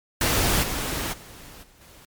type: noise with level steps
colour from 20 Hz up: pink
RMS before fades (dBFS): -21 / -28 / -44 / -55 / -49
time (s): 0.21-2.05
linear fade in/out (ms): 2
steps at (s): 0.62 / 1.12 / 1.62 / 1.8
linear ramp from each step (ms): 20
effects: MP3 96 kbps